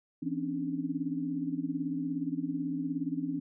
sine tone cluster, 167.1 / 260.5 / 279.4 / 296.9 Hz, E3 / C4 / C#4 / D4, +24 / -7 / +14 / +19 cents, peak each -39 / -36 / -34 / -38 dBFS, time 0.22-3.4 s, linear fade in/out 10 ms, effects none

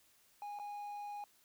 triangle tone with dropouts, 823 Hz, G#5, 16 cents flat, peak -40 dBFS, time 0.42-1.24 s, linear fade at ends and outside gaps 1 ms, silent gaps 0.589-0.597 s, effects white hiss -69 dBFS RMS until 1.44 s

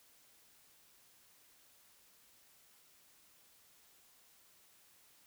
silence, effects white hiss -66 dBFS RMS until 5.26 s

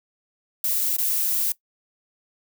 violet noise with dropouts, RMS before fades -23 dBFS, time 0.64-1.52 s, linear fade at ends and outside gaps 2 ms, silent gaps 0.966-0.984 s, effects noise-tail reverb RT60 0.1 s tail -19 dB re dry

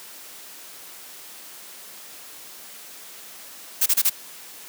blue noise bursts, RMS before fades -18 dBFS, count 4, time 3.81-4.098 s, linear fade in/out 10 ms, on 51 ms, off 28 ms, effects white hiss -42 dBFS RMS until 4.68 s + high-pass 200 Hz 12 dB/octave

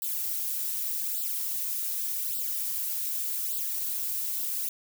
violet noise with flanger, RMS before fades -31 dBFS, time 0.02-4.69 s, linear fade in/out 2 ms, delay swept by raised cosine 0.23 to 5.33 ms, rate 0.85 Hz, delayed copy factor +0.8, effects none

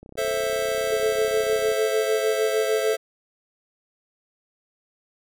click train, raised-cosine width 2 ms, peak -30 dBFS, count 55, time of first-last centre 0.03-1.718 s, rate 32 Hz
square chord, A minor, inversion none, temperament just, 440 / 528 / 660 Hz, A4 / C5 / E5, 0 / +16 / +2 cents, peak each -28 dBFS, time 0.17-2.97 s, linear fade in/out 20 ms
sine tone, 433.4 Hz, A4, 26 cents flat, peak -23 dBFS, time 0.92-2.94 s, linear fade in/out 5 ms
effects none

